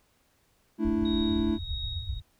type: chord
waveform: triangle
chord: A suspended fourth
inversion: none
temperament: equal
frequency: 220 / 293.7 / 329.6 Hz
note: A3 / D4 / E4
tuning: 0 / 0 / 0 cents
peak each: -26 / -29 / -26 dBFS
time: 0.78-1.59 s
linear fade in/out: 50 ms
type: low-pass noise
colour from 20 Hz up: white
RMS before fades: -35 dBFS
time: 0.84-2.22 s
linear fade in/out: 20 ms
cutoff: 100 Hz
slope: 48 dB/octave
type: tone with tremolo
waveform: sine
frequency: 3767 Hz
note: A#7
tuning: 17 cents sharp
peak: -34 dBFS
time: 1.05-2.2 s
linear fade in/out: 5 ms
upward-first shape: sine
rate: 1.6 Hz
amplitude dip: 75%
effects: pink hiss -68 dBFS RMS until 2.39 s